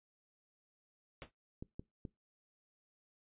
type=noise with exponential decay; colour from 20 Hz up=pink; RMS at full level=-43 dBFS; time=1.22-1.31 s; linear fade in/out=0 ms; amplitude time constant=19 ms
type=clicks; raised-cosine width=3 ms; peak=-31 dBFS; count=3; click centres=1.625 / 1.795 / 2.052 s
effects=noise-tail reverb RT60 0.2 s tail -23 dB re dry + resampled to 8000 Hz